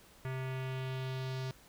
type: tone with low-pass filter sweep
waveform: square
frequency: 130.81 Hz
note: C3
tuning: in tune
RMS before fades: -38 dBFS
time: 0.25-1.51 s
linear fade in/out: 0 ms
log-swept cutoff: 2100 to 4900 Hz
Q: 1.9
effects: pink hiss -60 dBFS RMS until 1.68 s